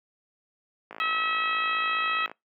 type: click train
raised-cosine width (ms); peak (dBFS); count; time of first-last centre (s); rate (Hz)
0.5; -24; 78; 0.91-2.315; 54.8
type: harmonic tone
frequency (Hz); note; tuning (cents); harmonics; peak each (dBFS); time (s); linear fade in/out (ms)
645; E5; -38; 2 / 3 / 4 / 5 / 6; -27 / -32 / -30 / -35 / -41; 1-2.26; 0
effects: noise-tail reverb RT60 0.2 s tail -26 dB re dry + high-pass 300 Hz 12 dB/octave